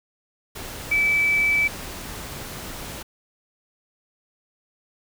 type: tone in noise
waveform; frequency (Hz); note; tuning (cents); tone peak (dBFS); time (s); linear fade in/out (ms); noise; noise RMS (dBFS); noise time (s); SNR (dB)
sine; 2308; D7; -31; -17; 0.91-1.68; 10; pink; -35; 0.55-3.03; +15
effects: none